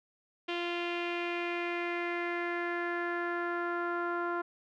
sawtooth tone with low-pass filter sweep, 346.7 Hz, F4, 13 cents flat, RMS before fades -34 dBFS, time 0.48-4.42 s, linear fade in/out 10 ms, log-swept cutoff 3000 to 1300 Hz, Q 3.7, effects none

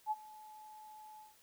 sine tone with ADSR envelope, 858 Hz, A5, 44 cents flat, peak -30 dBFS, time 0.06-1.36 s, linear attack 51 ms, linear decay 35 ms, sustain -21 dB, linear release 170 ms, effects white hiss -66 dBFS RMS until 1.42 s

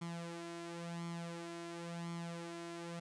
sawtooth tone with flanger, 169.7 Hz, F3, 49 cents flat, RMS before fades -45 dBFS, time 0.01-3 s, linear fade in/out 10 ms, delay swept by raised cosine 0.91 to 3.11 ms, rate 0.95 Hz, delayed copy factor +0.65, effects resampled to 22050 Hz + 13-bit

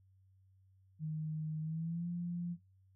sine tone with pitch glide, 155.56 to 173.6 Hz, D#3 to F3, 0 to -10 cents, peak -36 dBFS, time 0.99-2.57 s, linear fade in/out 50 ms, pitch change +190 cents, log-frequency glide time 1.61-2.08 s, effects noise-tail reverb RT60 0.2 s tail -18 dB re dry + added 95 Hz sine -64 dBFS peak until 2.95 s

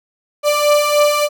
35% pulse beating tone pair, 587.3 / 590.7 Hz, D5 / D5, 0 / +10 cents, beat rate 3.4 Hz, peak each -15 / -11 dBFS, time 0.43-1.29 s, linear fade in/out 50 ms, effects none

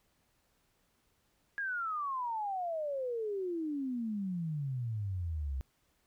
sine exponential sweep, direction down, 1666 to 64.1 Hz, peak -33 dBFS, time 1.58-5.61 s, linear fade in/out 0 ms, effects pink hiss -74 dBFS RMS until 6.06 s

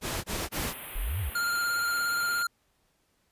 pink noise bursts, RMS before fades -32 dBFS, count 3, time 0.01-0.742 s, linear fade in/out 50 ms, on 230 ms, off 21 ms
white band-stop noise, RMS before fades -39 dBFS, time 0.52-2.43 s, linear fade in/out 5 ms, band 3300 to 10000 Hz, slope 48 dB/octave
sine exponential two-way sweep, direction up then down, 31.52 to 108.4 to 55.3 Hz, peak -28 dBFS, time 0.95-1.3 s, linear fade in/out 10 ms, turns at 1.2 s
square tone with vibrato, 1400 Hz, F6, 4 cents sharp, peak -27 dBFS, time 1.35-2.47 s, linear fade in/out 5 ms, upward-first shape square, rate 17 Hz, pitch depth 18 cents each way
effects pink hiss -71 dBFS RMS until 3.31 s + resampled to 32000 Hz

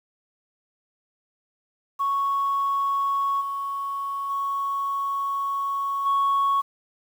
sine tone with level steps, 1108.7 Hz, C#6, in tune, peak -20 / -26 / -23 / -17 dBFS, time 1.99-6.62 s, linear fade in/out 20 ms, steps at 3.4 / 4.29 / 6.05 s, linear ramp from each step 20 ms, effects tanh soft clip ceiling -16 dBFS + 8-bit

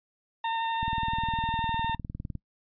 40% pulse tone with vibrato, 910 Hz, A#5, 42 cents flat, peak -26 dBFS, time 0.44-1.95 s, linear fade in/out 5 ms, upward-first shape sine, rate 12 Hz, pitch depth 9 cents each way
click train, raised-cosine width 5 ms, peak -23 dBFS, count 31, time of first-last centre 0.83-2.353 s, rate 19.7 Hz
effects noise-tail reverb RT60 0.1 s tail -23 dB re dry + resampled to 11025 Hz

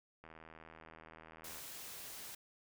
click train, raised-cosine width 0.5 ms, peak -39 dBFS, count 109, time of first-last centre 0.24-1.583 s, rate 80.4 Hz
white noise, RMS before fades -49 dBFS, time 1.44-2.35 s, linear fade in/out 5 ms
effects none

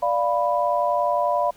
sine chord, B diminished, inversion first, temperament equal, 587.3 / 698.5 / 987.8 Hz, D5 / F5 / B5, 0 / 0 / 0 cents, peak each -23 dBFS, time 0.02-1.51 s, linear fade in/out 10 ms, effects pink hiss -53 dBFS RMS until 1.56 s

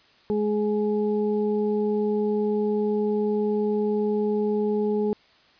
harmonic tone, 210 Hz, G#3, 19 cents sharp, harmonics 1 / 2 / 4, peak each -25 / -23 / -37 dBFS, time 0.3-5.13 s, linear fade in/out 0 ms, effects white hiss -57 dBFS RMS until 5.59 s + resampled to 11025 Hz

